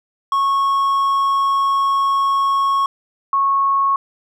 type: tone pair in turn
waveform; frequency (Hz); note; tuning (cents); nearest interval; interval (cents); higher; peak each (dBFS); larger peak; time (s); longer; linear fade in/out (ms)
triangle / sine; 1100 / 1100; C#6 / C#6; -14 / -14; unison; 0; neither; -12 / -13; first; 0.32-2.86 / 3.33-3.96; first; 2
effects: none